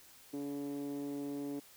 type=tone with band-pass filter; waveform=10% pulse; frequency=142.3 Hz; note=C#3; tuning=46 cents sharp; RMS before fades=-40 dBFS; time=0.33-1.6 s; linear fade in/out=10 ms; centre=320 Hz; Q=7.2; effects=white hiss -59 dBFS RMS until 1.76 s